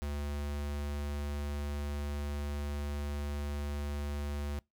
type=tone; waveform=square; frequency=72.5 Hz; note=D2; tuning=22 cents flat; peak=-35 dBFS; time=0.02-4.59 s; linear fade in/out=0 ms; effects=noise-tail reverb RT60 0.2 s tail -25 dB re dry